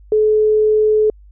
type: tone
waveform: sine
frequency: 429.1 Hz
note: A4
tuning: 43 cents flat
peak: -10 dBFS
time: 0.12-1.1 s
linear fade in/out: 2 ms
effects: added 50 Hz sine -40 dBFS peak until 1.31 s